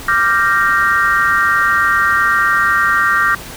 sine chord, G minor seventh, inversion second, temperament equal with one note detuned, 1174.7 / 1388.1 / 1568 / 1864.7 Hz, D6 / F6 / G6 / Bb6, 0 / -11 / 0 / 0 cents, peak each -16 dBFS, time 0.08-3.35 s, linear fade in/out 5 ms, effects pink hiss -31 dBFS RMS until 3.56 s

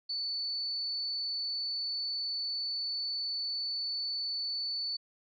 sine tone, 4481 Hz, C#8, 18 cents sharp, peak -32 dBFS, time 0.09-4.97 s, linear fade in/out 10 ms, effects none

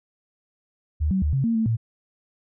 sine tone with pitch steps, 76.1 / 189.8 / 75.1 / 134.8 / 229.4 / 222.8 / 113.7 Hz, D#2 / F#3 / D2 / C#3 / A#3 / A3 / A#2, -38 / +44 / +39 / -48 / -28 / +22 / -43 cents, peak -19 dBFS, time 1-1.77 s, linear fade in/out 20 ms, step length 110 ms, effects none

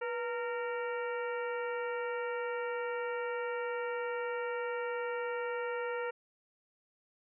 harmonic tone with a mistuned harmonic, 461.6 Hz, A#4, 17 cents flat, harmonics 1 / 2 / 3 / 4 / 5 / 6, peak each -35 / -42 / -42 / -45 / -48 / -52 dBFS, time 0.01-6.11 s, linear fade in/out 10 ms, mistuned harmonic 1, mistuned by +88 cents, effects none

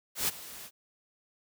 white noise with ADSR envelope, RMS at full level -27 dBFS, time 0.15-0.71 s, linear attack 130 ms, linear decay 23 ms, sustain -18 dB, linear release 56 ms, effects none

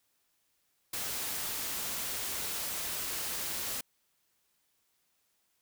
white noise, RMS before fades -36 dBFS, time 0.93-3.81 s, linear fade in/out 5 ms, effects white hiss -75 dBFS RMS until 5.61 s

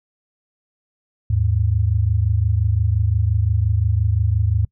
sine tone pair together, 79.4 / 105.15 Hz, D#2 / G#2, +36 / +22 cents, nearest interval perfect fourth, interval 486 cents, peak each -19 / -17 dBFS, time 1.3-4.65 s, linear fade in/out 5 ms, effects noise-tail reverb RT60 0.1 s tail -24 dB re dry

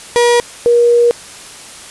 35% pulse / sine tone pair in turn, 478.8 / 476 Hz, A#4 / A#4, +46 / +36 cents, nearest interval unison, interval 10 cents, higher first, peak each -6 dBFS, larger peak neither, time 0.16-0.4 / 0.66-1.11 s, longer second, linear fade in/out 0 ms, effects white hiss -33 dBFS RMS until 1.9 s + resampled to 24000 Hz

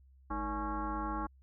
sine tone with frequency modulation, 577 Hz, D5, 31 cents flat, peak -33 dBFS, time 0.3-1.27 s, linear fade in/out 10 ms, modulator 263 Hz, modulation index 2.7, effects added 66 Hz sine -58 dBFS peak until 1.42 s

